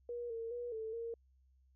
sine tone with pitch steps, 479.2 / 456.5 / 482.6 / 442.2 / 462.7 Hz, A#4 / A#4 / B4 / A4 / A#4, +48 / -36 / -40 / +9 / -13 cents, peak -39 dBFS, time 0.09-1.14 s, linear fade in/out 2 ms, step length 210 ms, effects added 65 Hz sine -66 dBFS peak until 1.75 s

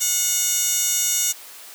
15% pulse tone with high-pass filter, 725 Hz, F#5, 35 cents flat, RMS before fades -21 dBFS, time 0-1.33 s, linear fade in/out 20 ms, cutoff 5800 Hz, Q 1.8, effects white hiss -41 dBFS RMS until 1.74 s + high-pass 400 Hz 12 dB/octave

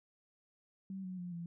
sine tone with pitch steps, 192 / 184.5 / 177.29 / 170.36 Hz, G3 / F#3 / F3 / F3, -36 / -5 / +26 / -43 cents, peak -40 dBFS, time 0.9-1.46 s, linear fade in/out 2 ms, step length 140 ms, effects none

